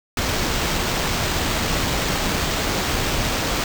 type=noise with sample-and-hold; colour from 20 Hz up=pink; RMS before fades=-22 dBFS; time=0.17-3.64 s; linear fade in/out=2 ms; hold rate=11025 Hz; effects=none